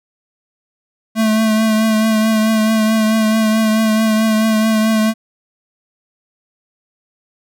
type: tone with vibrato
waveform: square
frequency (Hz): 219.1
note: A3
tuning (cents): -7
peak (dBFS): -12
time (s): 1.15-5.14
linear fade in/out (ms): 50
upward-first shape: triangle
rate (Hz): 4.6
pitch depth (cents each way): 31
effects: none